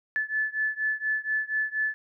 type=beating tone pair; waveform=sine; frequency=1734 / 1738.2 Hz; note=A6 / A6; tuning=-26 / -22 cents; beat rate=4.2 Hz; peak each=-28 / -29 dBFS; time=0.16-1.94 s; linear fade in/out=0 ms; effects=none